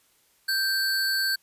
square tone pair together, 1568 / 4452 Hz, G6 / C#8, 0 / +7 cents, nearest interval octave + tritone, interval 1807 cents, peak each -26 / -27 dBFS, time 0.48-1.36 s, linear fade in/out 10 ms, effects white hiss -64 dBFS RMS until 1.42 s + resampled to 32000 Hz

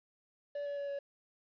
triangle tone with pitch steps, 576 / 571.4 / 566.8 / 562.2 Hz, D5 / D5 / C#5 / C#5, -34 / -48 / +38 / +24 cents, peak -34 dBFS, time 0.55-0.99 s, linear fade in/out 5 ms, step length 110 ms, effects resampled to 11025 Hz + 11-bit

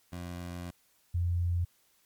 20% pulse / sine tone pair in turn, 87.9 / 87.14 Hz, F2 / F2, +12 / -3 cents, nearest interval unison, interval 15 cents, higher first, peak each -33 / -26 dBFS, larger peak second, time 0.12-0.71 / 1.14-1.65 s, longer first, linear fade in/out 10 ms, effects white hiss -68 dBFS RMS until 2.05 s + MP3 96 kbps

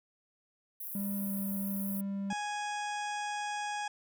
pink high-pass noise, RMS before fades -41 dBFS, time 0.8-2.01 s, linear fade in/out 5 ms, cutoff 11000 Hz, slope 48 dB/octave
triangle tone with pitch glide, 200.2 to 197.67 Hz, G3 to G3, +37 to +15 cents, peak -31 dBFS, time 0.95-2.33 s, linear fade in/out 2 ms, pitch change -22 cents, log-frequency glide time 1.19-1.35 s
harmonic tone, 830.6 Hz, G#5, in tune, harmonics 1 / 2 / 3 / 4 / 6 / 7 / 8 / 9 / 10, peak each -35 / -41 / -45 / -47 / -51 / -52 / -53 / -54 / -55 dBFS, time 2.3-3.88 s, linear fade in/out 5 ms
effects none

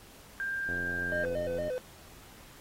sine tone, 1590 Hz, G6, 24 cents sharp, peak -31 dBFS, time 0.4-1.25 s, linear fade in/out 0 ms
click train, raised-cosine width 2 ms, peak -28 dBFS, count 88, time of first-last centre 0.69-1.681 s, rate 87.8 Hz
triangle tone with vibrato, 555 Hz, C#5, 2 cents sharp, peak -29 dBFS, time 1.12-1.78 s, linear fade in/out 0 ms, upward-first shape square, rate 4.3 Hz, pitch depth 160 cents each way
effects pink hiss -54 dBFS RMS until 2.6 s + AAC 48 kbps

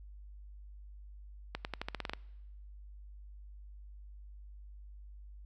accelerating click train, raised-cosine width 0.3 ms, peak -20 dBFS, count 10, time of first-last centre 1.55-2.135 s, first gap 99 ms, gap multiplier 0.89, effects noise-tail reverb RT60 1.0 s tail -24 dB re dry + added 50 Hz sine -48 dBFS peak until 5.45 s

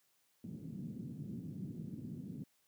pink band-pass noise, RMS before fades -45 dBFS, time 0.44-2.44 s, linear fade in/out 2 ms, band 130 to 250 Hz, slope 24 dB/octave, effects white hiss -75 dBFS RMS until 2.67 s + high-pass 80 Hz 12 dB/octave

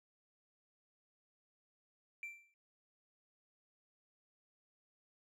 triangle tone with exponential decay, 2349 Hz, D7, in tune, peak -37 dBFS, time 2.23-2.54 s, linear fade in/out 1 ms, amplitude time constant 67 ms, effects tanh soft clip ceiling -37 dBFS

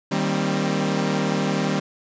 sawtooth chord, C minor seventh, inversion first, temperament equal with one note detuned, 155.56 / 196 / 233.1 / 265.3 Hz, Eb3 / G3 / Bb3 / C4, 0 / 0 / 0 / +24 cents, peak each -22 / -20 / -26 / -23 dBFS, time 0.11-1.8 s, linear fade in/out 10 ms, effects resampled to 16000 Hz + 9-bit

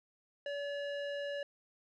square tone with low-pass filter, 571 Hz, D5, 49 cents flat, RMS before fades -39 dBFS, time 0.46-1.43 s, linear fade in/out 2 ms, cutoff 2900 Hz, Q 1.3, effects none

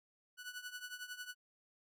sawtooth tone with tremolo, 1480 Hz, F#6, in tune, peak -38 dBFS, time 0.37-1.35 s, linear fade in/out 50 ms, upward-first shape triangle, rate 11 Hz, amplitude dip 85%, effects none

